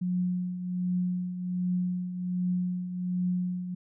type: tone with tremolo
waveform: sine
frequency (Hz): 180.3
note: F#3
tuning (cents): -45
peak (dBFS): -24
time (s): 0.01-3.75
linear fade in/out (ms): 10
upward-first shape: triangle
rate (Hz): 1.3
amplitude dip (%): 65
effects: none